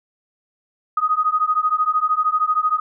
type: beating tone pair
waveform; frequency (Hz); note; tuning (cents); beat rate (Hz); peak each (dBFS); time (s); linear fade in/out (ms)
sine; 1243 / 1256; D#6 / D#6; -2 / +16; 13; -19; 0.97-2.8; 5
effects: none